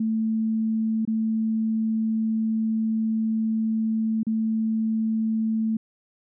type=tone with dropouts; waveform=sine; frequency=221.3 Hz; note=A3; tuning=10 cents sharp; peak=-21 dBFS; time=0-5.77 s; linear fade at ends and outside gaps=5 ms; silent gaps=1.052-1.075 / 4.232-4.267 s; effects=none